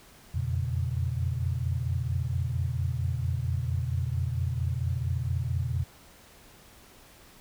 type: tone cluster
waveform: sine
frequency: 85.5 / 89.9 / 120.1 / 140.4 Hz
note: F2 / F#2 / B2 / C#3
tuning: -36 / -49 / -48 / +22 cents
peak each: -30 / -36 / -30 / -35 dBFS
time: 0.34-5.84 s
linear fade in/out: 10 ms
effects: pink hiss -54 dBFS RMS until 7.4 s